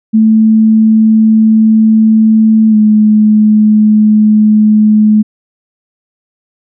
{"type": "tone with pitch glide", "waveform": "sine", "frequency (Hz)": [219.6, 213.5], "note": ["A3", "G#3"], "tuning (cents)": [-3, 48], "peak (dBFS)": -3, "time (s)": [0.13, 5.23], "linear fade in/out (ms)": 20, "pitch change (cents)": -49, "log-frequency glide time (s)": [2.7, 2.75], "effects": []}